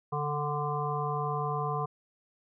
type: harmonic tone with a mistuned harmonic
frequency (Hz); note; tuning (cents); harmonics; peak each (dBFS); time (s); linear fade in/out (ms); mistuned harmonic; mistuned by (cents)
147.6; D3; +9; 1 / 3 / 5 / 7 / 8; -33 / -36 / -36 / -34 / -38; 0.12-1.86; 10; 1; -29
effects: none